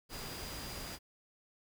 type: tone in noise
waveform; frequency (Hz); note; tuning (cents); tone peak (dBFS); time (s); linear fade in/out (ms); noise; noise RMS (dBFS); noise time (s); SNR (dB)
sine; 4867; D#8; -39; -50; 0.09-0.99; 50; pink; -44; 0.09-0.99; -9
effects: none